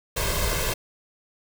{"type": "noise with comb filter", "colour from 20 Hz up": "pink", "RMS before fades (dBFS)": -25, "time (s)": [0.16, 0.74], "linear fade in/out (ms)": 10, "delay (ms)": 1.9, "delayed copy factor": 0.8, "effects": []}